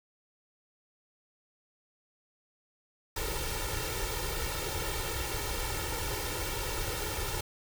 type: noise with comb filter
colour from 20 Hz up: pink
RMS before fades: -34 dBFS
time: 3.16-7.41 s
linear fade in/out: 5 ms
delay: 2.2 ms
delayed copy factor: +0.85
effects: none